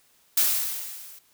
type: noise with level ramp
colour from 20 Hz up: blue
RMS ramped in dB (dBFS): -19 to -47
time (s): 0.37-1.19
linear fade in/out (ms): 5
effects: white hiss -62 dBFS RMS until 1.33 s